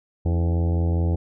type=harmonic tone with a mistuned harmonic; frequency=84.9 Hz; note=F2; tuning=48 cents flat; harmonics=1 / 2 / 3 / 4 / 5 / 6 / 7 / 8 / 9 / 10; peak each=-19 / -28 / -37 / -32 / -36 / -37 / -42 / -45 / -42 / -47 dBFS; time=0.25-1.16 s; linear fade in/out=10 ms; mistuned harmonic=4; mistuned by=-67 cents; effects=none